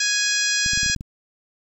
harmonic tone, 830.6 Hz, G#5, in tune, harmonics 2 / 3 / 4 / 5 / 6 / 7 / 8 / 9, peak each -24 / -28 / -29 / -29 / -26 / -26 / -32 / -29 dBFS, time 0-0.95 s, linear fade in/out 5 ms
clicks, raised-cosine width 5 ms, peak -20 dBFS, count 8, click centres 0.662 / 0.734 / 0.775 / 0.832 / 0.862 / 0.899 / 0.963 / 1.009 s
effects 8-bit

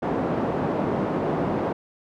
pink band-pass noise, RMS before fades -25 dBFS, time 0.02-1.73 s, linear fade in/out 10 ms, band 190 to 760 Hz, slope 12 dB/octave, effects none

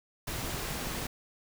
pink noise, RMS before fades -36 dBFS, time 0.27-1.07 s, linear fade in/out 5 ms
clicks, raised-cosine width 5 ms, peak -28 dBFS, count 8, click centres 0.388 / 0.447 / 0.546 / 0.712 / 0.872 / 0.979 / 1.022 / 1.056 s
effects none

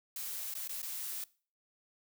blue noise with dropouts, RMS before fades -40 dBFS, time 0.16-1.24 s, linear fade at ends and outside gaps 2 ms, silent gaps 0.54-0.551 / 0.676-0.693 / 0.819-0.828 s, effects noise-tail reverb RT60 0.4 s tail -21 dB re dry

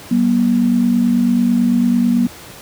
sine tone pair together, 190.64 / 239.7 Hz, G3 / A#3, -48 / +48 cents, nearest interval major third, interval 396 cents, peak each -17 / -12 dBFS, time 0.11-2.27 s, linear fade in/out 5 ms, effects pink hiss -36 dBFS RMS until 2.61 s + high-pass 80 Hz 12 dB/octave

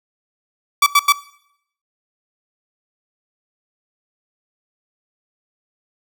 sawtooth tone bursts, 1151 Hz, D6, 35 cents flat, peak -5 dBFS, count 3, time 0.82-1.124 s, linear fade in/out 5 ms, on 44 ms, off 86 ms, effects noise-tail reverb RT60 0.7 s tail -19 dB re dry

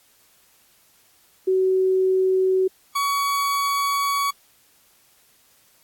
sine / 40% pulse tone pair in turn, 376.1 / 1127 Hz, F#4 / C#6, +28 / +28 cents, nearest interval octave + perfect fifth, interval 1900 cents, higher second, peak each -16 / -19 dBFS, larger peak first, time 1.47-2.68 / 2.95-4.31 s, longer second, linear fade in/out 10 ms, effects white hiss -58 dBFS RMS until 5.83 s + AAC 64 kbps

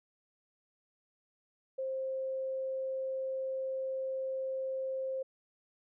sine tone, 528 Hz, C5, 16 cents sharp, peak -33 dBFS, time 1.78-5.23 s, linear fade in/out 10 ms, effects none

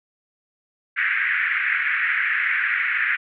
white band-pass noise, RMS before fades -22 dBFS, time 0.96-3.17 s, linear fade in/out 20 ms, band 1500 to 2200 Hz, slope 48 dB/octave, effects none

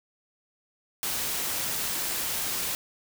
white noise, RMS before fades -30 dBFS, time 1.03-2.75 s, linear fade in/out 0 ms, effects none

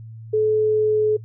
sine tone with pitch glide, 431.1 to 427.6 Hz, A4 to A4, -35 to -49 cents, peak -15 dBFS, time 0.33-1.17 s, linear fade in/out 10 ms, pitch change -14 cents, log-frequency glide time 0.51-1.04 s, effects noise-tail reverb RT60 0.1 s tail -22 dB re dry + added 112 Hz sine -35 dBFS peak until 1.24 s

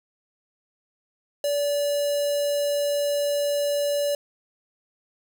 square tone with notch filter, 577 Hz, D5, 31 cents flat, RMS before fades -24 dBFS, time 1.44-4.15 s, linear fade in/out 2 ms, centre 1900 Hz, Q 1.2, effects none

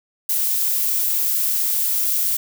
violet noise, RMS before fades -20 dBFS, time 0.29-2.37 s, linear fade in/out 5 ms, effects none

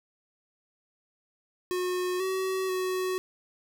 square tone with pitch steps, 362.9 / 378.1 / 371.2 Hz, F#4 / F#4 / F#4, -34 / +38 / +6 cents, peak -28 dBFS, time 1.71-3.18 s, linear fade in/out 0 ms, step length 490 ms, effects none

